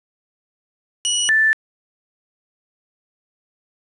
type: tone pair in turn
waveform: 20% pulse / sine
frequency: 2930 / 1761.4 Hz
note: F#7 / A6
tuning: -18 / +1 cents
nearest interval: major sixth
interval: 881 cents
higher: first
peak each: -12 dBFS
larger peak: neither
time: 1.05-1.29 / 1.29-1.53 s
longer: neither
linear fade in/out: 0 ms
effects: resampled to 24000 Hz + 8-bit